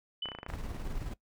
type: tone with exponential decay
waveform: sine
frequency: 2999 Hz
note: F#7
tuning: 23 cents sharp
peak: -31 dBFS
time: 0.22-0.49 s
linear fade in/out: 5 ms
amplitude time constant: 58 ms
type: clicks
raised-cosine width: 0.5 ms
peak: -25 dBFS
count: 9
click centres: 0.257 / 0.287 / 0.318 / 0.35 / 0.387 / 0.431 / 0.464 / 0.501 / 0.537 s
type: noise with tremolo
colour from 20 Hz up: brown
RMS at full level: -36 dBFS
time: 0.48-1.14 s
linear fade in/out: 10 ms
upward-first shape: square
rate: 19 Hz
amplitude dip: 35%
effects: noise-tail reverb RT60 0.1 s tail -19 dB re dry